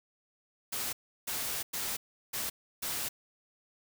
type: noise bursts at uneven times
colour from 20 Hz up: white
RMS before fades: -35 dBFS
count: 5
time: 0.72-0.93 / 1.27-1.63 / 1.73-1.97 / 2.33-2.5 / 2.82-3.09 s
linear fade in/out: 10 ms
effects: none